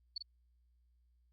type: tone with echo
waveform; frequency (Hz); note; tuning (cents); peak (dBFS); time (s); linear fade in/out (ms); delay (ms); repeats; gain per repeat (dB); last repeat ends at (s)
sine; 4435; C#8; 0; -36; 0.16-0.18; 5; 45; 1; -5; 0.225
effects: added 60 Hz sine -68 dBFS peak until 1.32 s + Opus 48 kbps